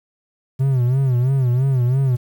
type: tone with vibrato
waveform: triangle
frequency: 128.9 Hz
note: C3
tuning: 26 cents flat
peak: -12 dBFS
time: 0.59-2.17 s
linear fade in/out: 20 ms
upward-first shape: sine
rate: 3 Hz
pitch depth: 110 cents each way
effects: 8-bit